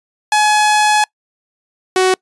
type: tone pair in turn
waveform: sawtooth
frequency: 846 / 373 Hz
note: G#5 / F#4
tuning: +32 / +14 cents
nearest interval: octave + major second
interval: 1418 cents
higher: first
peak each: -6 dBFS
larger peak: neither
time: 0.32-1.04 / 1.96-2.14 s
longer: first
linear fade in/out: 2 ms
effects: noise-tail reverb RT60 0.1 s tail -26 dB re dry + resampled to 24000 Hz